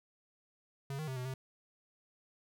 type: tone with pitch steps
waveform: square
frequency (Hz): 137.7 / 155.6 / 131.3 / 126.2 / 131.5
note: C#3 / D#3 / C3 / B2 / C3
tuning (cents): -11 / 0 / +6 / +38 / +9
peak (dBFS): -38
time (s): 0.9-1.34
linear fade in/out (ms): 2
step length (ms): 88
effects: none

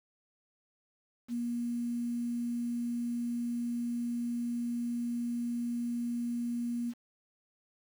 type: tone with quantisation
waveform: sine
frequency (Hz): 238.3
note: A#3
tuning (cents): +38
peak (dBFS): -31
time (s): 1.28-6.94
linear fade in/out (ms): 50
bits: 9
effects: none

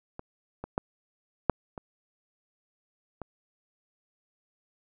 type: clicks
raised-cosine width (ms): 1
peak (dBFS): -24 / -22 / -13 / -6 / -24 / -23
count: 6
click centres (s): 0.194 / 0.64 / 0.779 / 1.497 / 1.778 / 3.217
effects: none

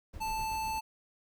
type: noise with tremolo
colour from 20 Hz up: brown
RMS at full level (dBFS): -42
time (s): 0.13-0.79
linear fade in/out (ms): 10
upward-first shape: triangle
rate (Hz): 8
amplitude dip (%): 50
type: tone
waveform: square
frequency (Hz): 880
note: A5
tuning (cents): 0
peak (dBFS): -33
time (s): 0.2-0.81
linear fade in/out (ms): 20
effects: none

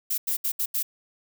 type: noise bursts at uneven times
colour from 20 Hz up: violet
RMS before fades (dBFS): -26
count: 5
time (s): 0.1-0.18 / 0.27-0.37 / 0.44-0.52 / 0.59-0.66 / 0.74-0.83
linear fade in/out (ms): 10
effects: none

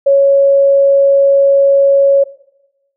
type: tone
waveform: sine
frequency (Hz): 554.4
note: C#5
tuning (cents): 0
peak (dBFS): -5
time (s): 0.06-2.24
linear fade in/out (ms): 10
effects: noise-tail reverb RT60 0.9 s tail -18 dB re dry

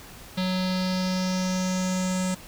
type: tone with low-pass filter sweep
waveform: square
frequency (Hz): 185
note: F#3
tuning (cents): 0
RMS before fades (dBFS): -26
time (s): 0.37-2.35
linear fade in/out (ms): 10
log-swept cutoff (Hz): 4000 to 8000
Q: 4.1
effects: pink hiss -45 dBFS RMS until 2.47 s

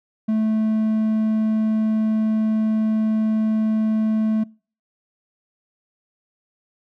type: tone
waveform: triangle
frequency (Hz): 218.2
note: A3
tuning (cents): -14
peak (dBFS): -15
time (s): 0.28-4.44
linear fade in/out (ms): 10
effects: noise-tail reverb RT60 0.4 s tail -25 dB re dry

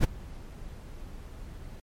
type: noise with ADSR envelope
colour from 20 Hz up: brown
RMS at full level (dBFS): -18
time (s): 0-1.8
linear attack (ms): 40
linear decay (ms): 12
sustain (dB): -24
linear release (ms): 4
effects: MP3 64 kbps

